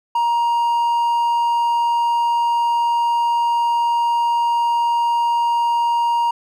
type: tone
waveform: triangle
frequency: 941 Hz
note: A#5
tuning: 16 cents sharp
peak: -13 dBFS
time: 0.15-6.31 s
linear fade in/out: 5 ms
effects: none